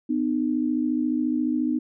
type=tone pair together; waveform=sine; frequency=250.7 / 305 Hz; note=B3 / D#4; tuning=+26 / -34 cents; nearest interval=minor third; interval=340 cents; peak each=-24 dBFS; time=0.09-1.79 s; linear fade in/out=10 ms; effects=none